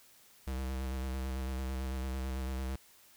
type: tone with vibrato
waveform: square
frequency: 65.41 Hz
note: C2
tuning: in tune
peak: -35 dBFS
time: 0.47-2.76 s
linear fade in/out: 5 ms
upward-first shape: square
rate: 9 Hz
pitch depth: 28 cents each way
effects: white hiss -61 dBFS RMS until 3.16 s

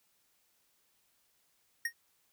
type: tone with exponential decay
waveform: square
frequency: 1861 Hz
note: A#6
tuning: 3 cents flat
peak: -28 dBFS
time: 1.85-1.93 s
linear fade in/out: 5 ms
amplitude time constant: 17 ms
effects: white hiss -73 dBFS RMS until 2.32 s

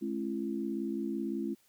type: tone cluster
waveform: sine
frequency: 213.8 / 271.8 / 337.4 Hz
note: A3 / C#4 / E4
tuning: -49 / -34 / +40 cents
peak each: -36 / -37 / -36 dBFS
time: 0.01-1.55 s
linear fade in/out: 20 ms
effects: white hiss -68 dBFS RMS until 1.68 s

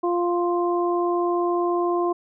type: harmonic tone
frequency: 349.2 Hz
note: F4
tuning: in tune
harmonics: 1 / 2 / 3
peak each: -21 / -27 / -27 dBFS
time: 0.03-2.13 s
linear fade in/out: 10 ms
effects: none

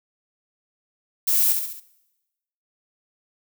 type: noise with echo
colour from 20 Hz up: violet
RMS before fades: -20 dBFS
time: 1.27-1.53 s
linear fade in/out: 10 ms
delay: 68 ms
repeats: 4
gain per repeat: -5 dB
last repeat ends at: 1.802 s
effects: noise-tail reverb RT60 1.0 s tail -21 dB re dry

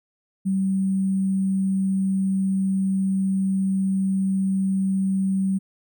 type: tone with sample-and-hold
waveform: sine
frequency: 191.8 Hz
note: G3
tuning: 37 cents flat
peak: -19 dBFS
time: 0.45-5.59 s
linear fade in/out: 20 ms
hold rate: 8820 Hz
effects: none

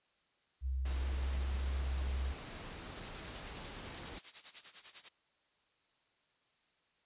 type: tone with pitch glide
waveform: sine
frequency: 65.41 to 66.59 Hz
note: C2 to C2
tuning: 0 to +31 cents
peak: -33 dBFS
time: 0.61-2.35 s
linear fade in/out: 50 ms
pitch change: +31 cents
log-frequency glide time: 0.97-1.07 s
type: noise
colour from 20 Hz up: pink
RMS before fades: -47 dBFS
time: 0.85-4.19 s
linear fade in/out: 5 ms
type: noise with tremolo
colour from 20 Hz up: blue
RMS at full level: -41 dBFS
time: 2.95-5.09 s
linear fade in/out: 10 ms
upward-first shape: sine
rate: 10 Hz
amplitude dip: 85%
effects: white hiss -75 dBFS RMS until 7.05 s + resampled to 8000 Hz

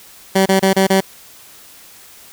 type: tone bursts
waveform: 15% pulse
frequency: 192 Hz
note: G3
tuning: 36 cents flat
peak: -4 dBFS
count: 5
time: 0.35-1.008 s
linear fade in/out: 10 ms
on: 110 ms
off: 27 ms
effects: white hiss -42 dBFS RMS until 2.32 s

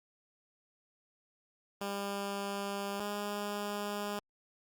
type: tone pair in turn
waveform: 10% pulse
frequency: 199.9 / 205.4 Hz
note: G3 / G#3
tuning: +34 / -19 cents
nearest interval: unison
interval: 47 cents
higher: second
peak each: -27 dBFS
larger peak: neither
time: 1.81-3 / 3-4.19 s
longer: neither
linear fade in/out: 2 ms
effects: Opus 48 kbps

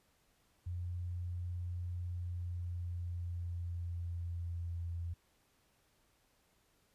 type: tone with pitch glide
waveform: sine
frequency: 88.2 to 85.24 Hz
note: F2 to F2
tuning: +18 to -41 cents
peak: -37 dBFS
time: 0.66-5.14 s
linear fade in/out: 10 ms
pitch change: -59 cents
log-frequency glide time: 2.11-4.91 s
effects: pink hiss -73 dBFS RMS until 6.94 s + resampled to 32000 Hz

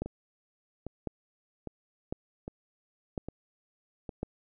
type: two click trains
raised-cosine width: 2 ms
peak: -19 / -24 dBFS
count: 5 / 6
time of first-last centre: 0.02-4.231 / 0.06-4.092 s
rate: 0.95 / 1.24 Hz
effects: none

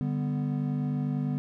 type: chord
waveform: triangle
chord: G major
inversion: second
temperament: equal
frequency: 146.83 / 196 / 246.9 Hz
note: D3 / G3 / B3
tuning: 0 / 0 / 0 cents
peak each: -27 / -33 / -29 dBFS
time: 0.01-1.38 s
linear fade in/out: 0 ms
effects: none

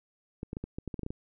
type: clicks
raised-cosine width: 3 ms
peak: -23 dBFS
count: 11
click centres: 0.431 / 0.531 / 0.569 / 0.64 / 0.785 / 0.877 / 0.942 / 0.993 / 1.033 / 1.064 / 1.105 s
effects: none

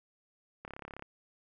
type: click train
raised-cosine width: 0.5 ms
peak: -28 dBFS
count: 14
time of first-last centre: 0.65-1.024 s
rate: 34.8 Hz
effects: none

